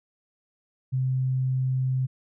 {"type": "tone", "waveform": "sine", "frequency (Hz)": 130, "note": "C3", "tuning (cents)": -11, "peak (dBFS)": -22, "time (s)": [0.92, 2.07], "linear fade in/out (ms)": 20, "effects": []}